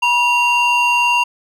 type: ring-modulated tone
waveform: triangle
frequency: 1868 Hz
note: A#6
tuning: 3 cents sharp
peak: -7 dBFS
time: 0.02-1.24 s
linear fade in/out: 10 ms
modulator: 901 Hz
effects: none